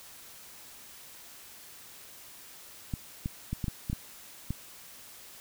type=clicks; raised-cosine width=5 ms; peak=-19 dBFS; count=8; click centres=2.938 / 3.259 / 3.53 / 3.642 / 3.682 / 3.899 / 3.93 / 4.506 s; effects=white hiss -50 dBFS RMS until 5.4 s